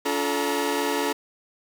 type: tone cluster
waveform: sawtooth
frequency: 286.7 / 350.4 / 435.1 / 946 Hz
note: D4 / F4 / A4 / A#5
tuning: -42 / +6 / -19 / +25 cents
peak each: -24 / -28 / -23 / -26 dBFS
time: 0.05-1.13 s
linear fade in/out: 10 ms
effects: 8-bit